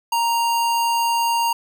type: tone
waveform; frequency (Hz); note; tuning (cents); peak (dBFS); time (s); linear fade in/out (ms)
square; 932.3; A#5; 0; -18; 0.12-1.53; 5
effects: none